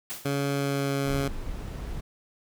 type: noise with exponential decay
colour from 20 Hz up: white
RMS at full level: -32 dBFS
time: 0.1-0.41 s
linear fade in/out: 0 ms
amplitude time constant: 67 ms
type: tone with pitch glide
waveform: 15% pulse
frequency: 140.4 to 138.39 Hz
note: C#3 to C#3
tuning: +22 to -3 cents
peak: -19 dBFS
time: 0.25-1.28 s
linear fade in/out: 5 ms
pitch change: -25 cents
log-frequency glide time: 0.53-1.08 s
type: noise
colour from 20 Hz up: brown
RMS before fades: -34 dBFS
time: 1.05-2.01 s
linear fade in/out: 10 ms
effects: none